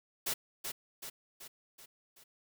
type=noise with echo; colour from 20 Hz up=white; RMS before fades=-34 dBFS; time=0.26-0.34 s; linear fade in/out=10 ms; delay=380 ms; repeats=5; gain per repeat=-5 dB; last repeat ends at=2.24 s; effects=none